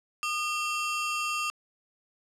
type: ring-modulated tone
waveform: 40% pulse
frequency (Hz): 1966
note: B6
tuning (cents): -8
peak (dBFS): -24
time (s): 0.23-1.5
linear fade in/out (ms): 0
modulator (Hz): 745
effects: low-pass 10000 Hz 12 dB/octave